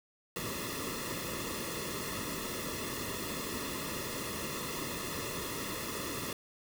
pink noise with comb filter, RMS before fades -38 dBFS, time 0.36-6.33 s, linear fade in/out 2 ms, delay 1.3 ms, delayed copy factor -0.85, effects none

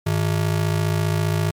square ring-modulated tone, 128.4 Hz, C3, 32 cents flat, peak -16 dBFS, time 0.06-1.51 s, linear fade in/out 10 ms, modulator 27.5 Hz, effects MP3 96 kbps

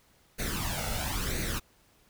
pink noise with flanger, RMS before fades -32 dBFS, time 0.38-1.6 s, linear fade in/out 20 ms, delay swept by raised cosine 0.47 to 1.45 ms, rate 0.99 Hz, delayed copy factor +0.7, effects pink hiss -64 dBFS RMS until 2.09 s

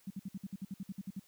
sine tone bursts, 193.3 Hz, G3, 24 cents flat, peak -37 dBFS, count 13, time 0.07-1.196 s, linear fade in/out 5 ms, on 34 ms, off 57 ms, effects white hiss -66 dBFS RMS until 1.27 s

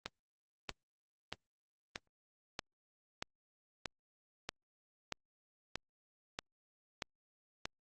click train, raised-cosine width 0.2 ms, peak -20 dBFS, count 13, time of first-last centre 0.06-7.655 s, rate 1.58 Hz, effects Opus 24 kbps

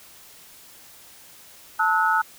sine tone cluster, 882 / 1293 / 1467 Hz, A5 / E6 / F#6, +4 / -34 / -15 cents, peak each -22 dBFS, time 1.79-2.22 s, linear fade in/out 10 ms, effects white hiss -48 dBFS RMS until 2.38 s

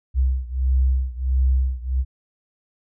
sine beating tone pair, 64.2 / 65.7 Hz, C2 / C2, -32 / +8 cents, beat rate 1.5 Hz, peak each -19 / -21 dBFS, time 0.14-2.05 s, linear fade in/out 50 ms, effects none

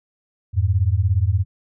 sine beating tone pair, 86.3 / 103.3 Hz, F2 / G#2, -20 / -9 cents, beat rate 17 Hz, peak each -18 dBFS, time 0.53-1.45 s, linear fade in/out 50 ms, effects none

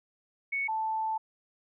sine tone pair in turn, 2217 / 879.8 Hz, C#7 / A5, 0 / 0 cents, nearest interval octave + major third, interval 1600 cents, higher first, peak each -28 dBFS, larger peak neither, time 0.52-0.68 / 0.68-1.18 s, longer second, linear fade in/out 10 ms, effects none

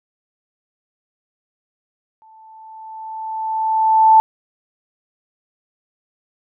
sine tone with exponential growth, 881 Hz, A5, 2 cents sharp, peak -5 dBFS, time 2.22-4.2 s, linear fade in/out 0 ms, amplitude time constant 430 ms, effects none

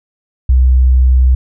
sine tone, 63.7 Hz, C2, 46 cents flat, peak -5 dBFS, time 0.49-1.35 s, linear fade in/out 5 ms, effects none

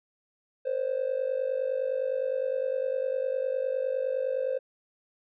triangle tone with amplitude modulation, 523.3 Hz, C5, in tune, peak -19 dBFS, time 0.65-4.59 s, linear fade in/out 20 ms, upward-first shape sine, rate 49.8 Hz, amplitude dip 90%, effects tanh soft clip ceiling -21 dBFS + resampled to 8000 Hz

